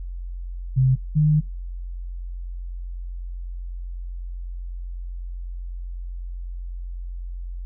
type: tone pair in turn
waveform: sine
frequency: 130.81 / 151.8 Hz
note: C3 / D#3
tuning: 0 / -42 cents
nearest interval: minor third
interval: 258 cents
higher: second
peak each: -14 dBFS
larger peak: neither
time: 0.76-0.96 / 1.15-1.41 s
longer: second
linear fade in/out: 20 ms
effects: noise-tail reverb RT60 0.2 s tail -23 dB re dry + added 44 Hz sine -29 dBFS peak until 7.65 s